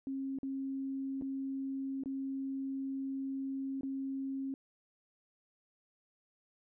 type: tone with dropouts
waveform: sine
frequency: 270 Hz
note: C#4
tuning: 45 cents flat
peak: -35 dBFS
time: 0.07-4.54 s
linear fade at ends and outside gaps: 1 ms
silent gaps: 0.387-0.431 / 1.213-1.221 / 2.036-2.058 / 3.81-3.832 s
effects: none